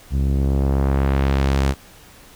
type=tone with low-pass filter sweep; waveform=sawtooth; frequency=68.1 Hz; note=C#2; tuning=30 cents flat; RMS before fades=-18 dBFS; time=0.1-1.75 s; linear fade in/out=50 ms; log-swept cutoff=180 to 11000 Hz; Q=0.71; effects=pink hiss -46 dBFS RMS until 2.35 s